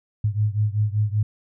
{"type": "beating tone pair", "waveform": "sine", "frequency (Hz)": [103.83, 109.03], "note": ["G#2", "A2"], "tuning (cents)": [0, -15], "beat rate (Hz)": 5.2, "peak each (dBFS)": [-21, -23], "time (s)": [0.24, 1.23], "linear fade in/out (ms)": 5, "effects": []}